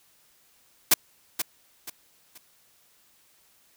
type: noise with echo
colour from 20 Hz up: white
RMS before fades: -17 dBFS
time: 0.91-0.94 s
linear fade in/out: 5 ms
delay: 480 ms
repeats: 3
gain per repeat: -10 dB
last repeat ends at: 2.38 s
effects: white hiss -62 dBFS RMS until 3.76 s